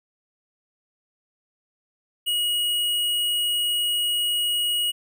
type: tone with hard clipping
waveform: sine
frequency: 2897 Hz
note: F#7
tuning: 37 cents flat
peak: -22 dBFS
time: 2.26-4.92 s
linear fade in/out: 20 ms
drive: 17 dB
effects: none